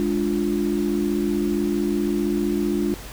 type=chord; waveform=sine; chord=D diminished; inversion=second; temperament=equal; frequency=207.7 / 293.7 / 349.2 Hz; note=Ab3 / D4 / F4; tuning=0 / 0 / 0 cents; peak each=-24 dBFS; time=0-2.94 s; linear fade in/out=0 ms; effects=added 49 Hz sine -39 dBFS peak until 3.12 s + pink hiss -39 dBFS RMS until 3.12 s